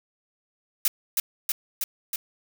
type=noise with echo; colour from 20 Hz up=blue; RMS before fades=-21 dBFS; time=0.85-0.88 s; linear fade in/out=2 ms; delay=320 ms; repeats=4; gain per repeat=-2 dB; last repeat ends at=2.16 s; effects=none